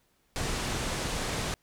pink low-pass noise, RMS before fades -32 dBFS, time 0.36-1.54 s, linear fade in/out 0 ms, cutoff 9400 Hz, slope 24 dB/octave, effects pink hiss -70 dBFS RMS until 1.62 s

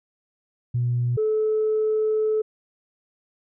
sine tone pair in turn, 121.5 / 433 Hz, B2 / A4, -28 / -28 cents, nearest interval octave + minor seventh, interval 2200 cents, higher second, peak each -19 / -18 dBFS, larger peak second, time 0.74-1.17 / 1.17-2.42 s, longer second, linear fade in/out 10 ms, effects tanh soft clip ceiling -15 dBFS

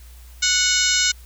harmonic tone with a mistuned harmonic, 738 Hz, F#5, 5 cents flat, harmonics 2 / 3 / 4 / 5 / 6 / 7 / 8 / 9 / 10, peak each -25 / -25 / -25 / -25 / -25 / -25 / -25 / -25 / -25 dBFS, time 0.42-1.12 s, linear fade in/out 10 ms, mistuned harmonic 6, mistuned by -74 cents, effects added 60 Hz sine -40 dBFS peak until 1.25 s + white hiss -51 dBFS RMS until 1.25 s

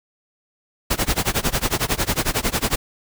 pink noise with tremolo, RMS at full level -18 dBFS, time 0.9-2.76 s, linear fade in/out 10 ms, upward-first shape sine, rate 11 Hz, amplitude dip 95%, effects none

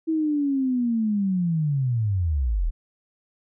sine linear sweep, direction down, 325.3 to 34.65 Hz, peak -20 dBFS, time 0.07-2.71 s, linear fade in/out 20 ms, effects none

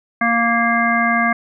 harmonic tone, 233.1 Hz, A#3, in tune, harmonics 1 / 3 / 5 / 7 / 9, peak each -20 / -20 / -20 / -20 / -20 dBFS, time 0.21-1.33 s, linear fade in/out 5 ms, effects none

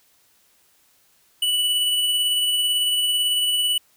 square tone with tremolo, 2960 Hz, F#7, in tune, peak -18 dBFS, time 1.42-3.78 s, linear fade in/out 5 ms, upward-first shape sine, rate 18 Hz, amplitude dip 25%, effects white hiss -60 dBFS RMS until 3.96 s

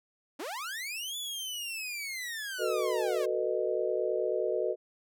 sawtooth linear two-way sweep, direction up then down, 246.9 to 3483 to 519 Hz, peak -32 dBFS, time 0.39-3.26 s, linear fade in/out 10 ms, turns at 1.17 s
sine chord, B dominant seventh, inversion second, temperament just, 370.4 / 444.5 / 493.9 / 617.4 Hz, F#4 / A4 / B4 / D#5, +2 / +18 / 0 / -14 cents, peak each -33 dBFS, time 2.58-4.76 s, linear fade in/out 50 ms
effects none

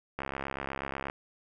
click train, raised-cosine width 0.5 ms, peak -19 dBFS, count 63, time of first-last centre 0.19-1.099 s, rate 68.2 Hz, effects none

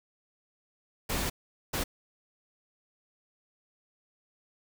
pink noise bursts at uneven times, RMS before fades -31 dBFS, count 2, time 1.09-1.3 / 1.73-1.84 s, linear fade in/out 10 ms, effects none

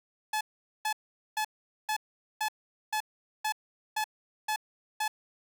sawtooth tone bursts, 859 Hz, A5, 42 cents flat, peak -24 dBFS, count 10, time 0.33-5.08 s, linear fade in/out 5 ms, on 79 ms, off 440 ms, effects none

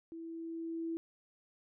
sine tone with level ramp, 329.6 Hz, E4, in tune, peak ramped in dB -43 to -34 dBFS, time 0.12-0.97 s, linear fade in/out 0 ms, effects none

